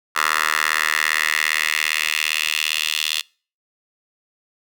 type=tone with high-pass filter sweep; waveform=10% pulse; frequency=77.5 Hz; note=D#2; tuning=6 cents flat; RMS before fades=-21 dBFS; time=0.15-3.22 s; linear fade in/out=20 ms; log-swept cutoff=1400 to 3200 Hz; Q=2.9; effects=noise-tail reverb RT60 0.4 s tail -26 dB re dry